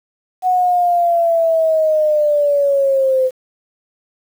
sine linear sweep, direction down, 740 to 512 Hz, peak -11 dBFS, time 0.42-3.31 s, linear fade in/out 50 ms, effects 7-bit

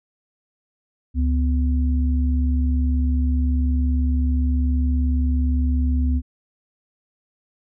sine tone pair together, 70.48 / 250.7 Hz, C#2 / B3, +29 / +26 cents, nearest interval octave + minor seventh, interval 2197 cents, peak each -17 / -25 dBFS, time 1.14-6.22 s, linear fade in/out 50 ms, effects none

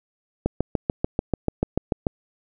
click train, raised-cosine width 2 ms, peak -7 dBFS, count 12, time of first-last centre 0.46-2.068 s, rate 6.84 Hz, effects none

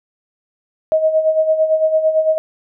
sine tone with tremolo, 631 Hz, D#5, 24 cents sharp, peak -9 dBFS, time 0.92-2.38 s, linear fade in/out 0 ms, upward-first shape sine, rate 8.9 Hz, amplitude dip 65%, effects none

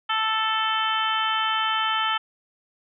harmonic tone, 440 Hz, A4, in tune, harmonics 2 / 3 / 4 / 5 / 6 / 7 / 8, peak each -28 / -25 / -30 / -35 / -34 / -27 / -39 dBFS, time 0.09-2.18 s, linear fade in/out 10 ms, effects none

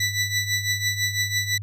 20% pulse tone with tremolo, 1975.5 Hz, B6, in tune, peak -14 dBFS, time 0-1.58 s, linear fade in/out 5 ms, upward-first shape triangle, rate 6 Hz, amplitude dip 80%, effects added 102 Hz sine -30 dBFS peak until 1.62 s + resampled to 32000 Hz

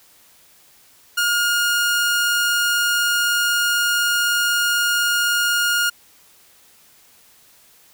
sawtooth tone, 1423 Hz, F6, 32 cents sharp, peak -13 dBFS, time 1.17-5.9 s, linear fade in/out 10 ms, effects white hiss -52 dBFS RMS until 7.93 s

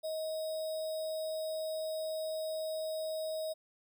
sine tone with sample-and-hold, 632 Hz, D#5, 27 cents sharp, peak -34 dBFS, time 0.03-3.54 s, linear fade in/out 20 ms, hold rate 4410 Hz, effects none

